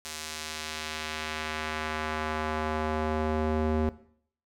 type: tone with band-pass filter sweep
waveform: square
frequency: 77.78 Hz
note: D#2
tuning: in tune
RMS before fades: -31 dBFS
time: 0.05-3.89 s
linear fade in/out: 0 ms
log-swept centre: 6900 to 360 Hz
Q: 0.76
effects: noise-tail reverb RT60 0.6 s tail -17 dB re dry